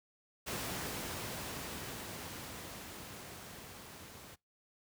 pink noise with level ramp, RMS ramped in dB -38 to -52 dBFS, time 0.46-4.36 s, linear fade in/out 20 ms, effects noise-tail reverb RT60 0.2 s tail -24 dB re dry + high-pass 80 Hz 12 dB/octave

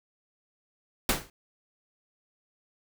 pink noise with exponential decay, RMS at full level -20 dBFS, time 1.09-1.3 s, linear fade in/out 2 ms, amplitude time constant 44 ms, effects none

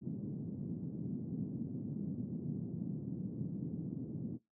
white band-pass noise, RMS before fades -41 dBFS, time 0.01-4.39 s, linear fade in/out 50 ms, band 130 to 240 Hz, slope 24 dB/octave, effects noise-tail reverb RT60 0.2 s tail -22 dB re dry

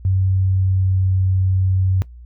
sine tone with pitch glide, 94.7 to 94.05 Hz, F#2 to F#2, +41 to +29 cents, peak -14 dBFS, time 0.05-2.02 s, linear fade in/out 0 ms, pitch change -12 cents, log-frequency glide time 0.47-1.13 s, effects noise-tail reverb RT60 0.1 s tail -19 dB re dry + added 60 Hz sine -36 dBFS peak until 2.25 s

